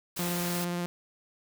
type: noise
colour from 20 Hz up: white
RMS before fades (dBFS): -36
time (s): 0.16-0.65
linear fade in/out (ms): 10
type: tone with vibrato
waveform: sawtooth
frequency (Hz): 175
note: F3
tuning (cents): +4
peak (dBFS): -26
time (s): 0.19-0.86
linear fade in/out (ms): 0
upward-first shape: sine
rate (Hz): 17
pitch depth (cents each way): 13
effects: none